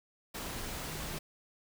sine tone in noise, 155.56 Hz, D#3, in tune, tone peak -46 dBFS, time 0.87-1.18 s, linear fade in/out 10 ms, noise pink, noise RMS -40 dBFS, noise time 0.34-1.19 s, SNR -9 dB, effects none

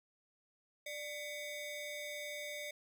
30% pulse ring-modulated tone, 1417 Hz, F6, 25 cents sharp, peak -36 dBFS, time 0.86-2.71 s, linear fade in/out 5 ms, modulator 824 Hz, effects none

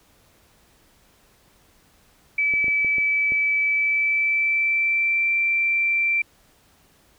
sine tone with pitch glide, 2302 to 2349 Hz, D7 to D7, -35 to 0 cents, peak -18 dBFS, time 2.38-6.22 s, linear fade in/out 5 ms, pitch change +35 cents, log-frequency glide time 3.65-5.34 s
clicks, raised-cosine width 2 ms, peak -23 dBFS, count 6, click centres 2.538 / 2.643 / 2.682 / 2.847 / 2.983 / 3.321 s
effects pink hiss -58 dBFS RMS until 7.18 s

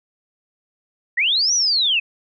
sine linear two-way sweep, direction up then down, 1802 to 6000 to 2490 Hz, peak -15 dBFS, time 1.17-2 s, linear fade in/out 10 ms, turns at 1.54 s, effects none

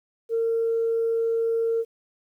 sine tone, 457 Hz, A#4, 34 cents flat, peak -20 dBFS, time 0.29-1.85 s, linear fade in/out 50 ms, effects tanh soft clip ceiling -16 dBFS + 10-bit

